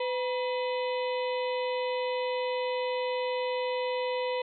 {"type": "harmonic tone with a mistuned harmonic", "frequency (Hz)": 504, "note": "B4", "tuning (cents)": 35, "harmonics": [1, 2, 4, 5, 6, 7, 8], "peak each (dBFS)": [-29, -35, -41, -43, -45, -46, -47], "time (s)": [0, 4.42], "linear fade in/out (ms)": 5, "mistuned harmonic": 2, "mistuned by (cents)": -75, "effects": []}